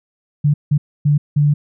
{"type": "tone bursts at uneven times", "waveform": "sine", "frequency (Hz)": 146.6, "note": "D3", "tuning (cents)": -3, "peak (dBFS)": -10, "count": 4, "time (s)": [[0.44, 0.54], [0.71, 0.78], [1.05, 1.18], [1.36, 1.54]], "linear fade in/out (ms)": 10, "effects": []}